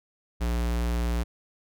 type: tone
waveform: square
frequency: 58.9 Hz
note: A#1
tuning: 19 cents sharp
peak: -25 dBFS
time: 0.4-1.24 s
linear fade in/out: 20 ms
effects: none